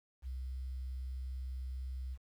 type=tone with quantisation; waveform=sine; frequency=64.4 Hz; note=C2; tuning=27 cents flat; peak=-38 dBFS; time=0.22-2.18 s; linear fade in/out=50 ms; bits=11; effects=none